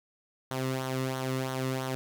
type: tone with flanger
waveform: sawtooth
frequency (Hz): 130.81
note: C3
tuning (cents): 0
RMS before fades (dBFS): -32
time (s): 0.51-1.95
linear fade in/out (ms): 0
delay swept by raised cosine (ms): 0.4 to 1.3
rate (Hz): 3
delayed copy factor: -0.6
effects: none